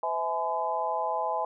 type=harmonic tone with a mistuned harmonic; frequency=169 Hz; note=E3; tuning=43 cents sharp; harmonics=3 / 4 / 5 / 6; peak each=-36 / -32 / -30 / -32 dBFS; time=0.03-1.45 s; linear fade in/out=2 ms; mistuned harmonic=4; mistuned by=-68 cents; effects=none